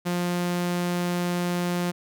sawtooth tone, 176.2 Hz, F3, 16 cents sharp, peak -20 dBFS, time 0.05-1.92 s, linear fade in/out 20 ms, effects none

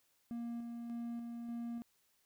triangle tone with tremolo, 235 Hz, A#3, 14 cents sharp, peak -37 dBFS, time 0.31-1.82 s, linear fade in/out 0 ms, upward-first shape square, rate 1.7 Hz, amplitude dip 30%, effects white hiss -75 dBFS RMS until 2.25 s

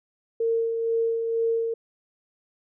sine tone with tremolo, 457.1 Hz, A#4, 34 cents flat, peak -20 dBFS, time 0.4-1.74 s, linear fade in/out 5 ms, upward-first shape sine, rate 2.1 Hz, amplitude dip 40%, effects none

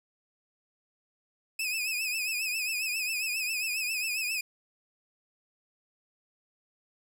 sawtooth tone with vibrato, 2543 Hz, D#7, 37 cents sharp, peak -26 dBFS, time 1.59-4.41 s, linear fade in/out 5 ms, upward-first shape triangle, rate 7.4 Hz, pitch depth 100 cents each way, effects 11-bit

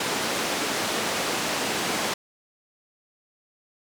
pink band-pass noise, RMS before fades -27 dBFS, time 0-2.14 s, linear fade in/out 5 ms, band 270 to 8100 Hz, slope 12 dB/octave, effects none

